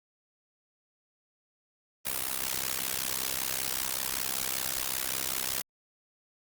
white noise with amplitude modulation, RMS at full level -28 dBFS, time 2.05-5.62 s, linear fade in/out 10 ms, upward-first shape sine, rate 65.2 Hz, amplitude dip 95%, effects Opus 32 kbps

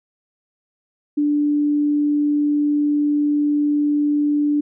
sine tone, 293.7 Hz, D4, in tune, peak -15 dBFS, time 1.17-4.61 s, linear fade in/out 10 ms, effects none

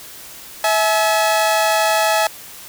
sawtooth tone pair together, 651 / 850.6 Hz, E5 / G#5, -22 / +41 cents, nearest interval perfect fourth, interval 463 cents, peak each -13 dBFS, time 0.64-2.27 s, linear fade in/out 2 ms, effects white hiss -37 dBFS RMS until 2.68 s

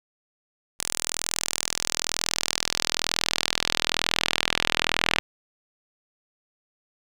sawtooth tone with band-pass filter sweep, 41.07 Hz, E1, 6 cents flat, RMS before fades -27 dBFS, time 0.79-5.19 s, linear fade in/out 0 ms, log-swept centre 8300 to 2700 Hz, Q 1.5, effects none

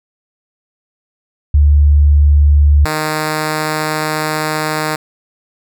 sine / 5% pulse tone pair in turn, 73 / 154.68 Hz, D2 / D#3, -10 / -10 cents, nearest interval octave + minor second, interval 1300 cents, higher second, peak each -5 / -4 dBFS, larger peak second, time 1.54-2.85 / 2.85-4.96 s, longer second, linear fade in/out 5 ms, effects none

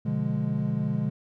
triangle chord, B diminished seventh, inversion none, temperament equal, 123.47 / 146.83 / 174.61 / 207.7 Hz, B2 / D3 / F3 / Ab3, 0 / 0 / 0 / 0 cents, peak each -29 / -27 / -31 / -27 dBFS, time 0.05-1.1 s, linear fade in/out 10 ms, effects none

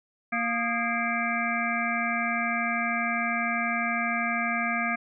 harmonic tone with a mistuned harmonic, 233.1 Hz, A#3, in tune, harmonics 1 / 3 / 5 / 7 / 9 / 10, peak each -32 / -32 / -32 / -32 / -32 / -32 dBFS, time 0.32-4.96 s, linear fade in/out 10 ms, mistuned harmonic 5, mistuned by +93 cents, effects none

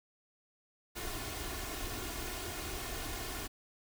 pink noise with comb filter, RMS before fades -40 dBFS, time 0.95-3.48 s, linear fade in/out 20 ms, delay 2.8 ms, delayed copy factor +0.6, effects none

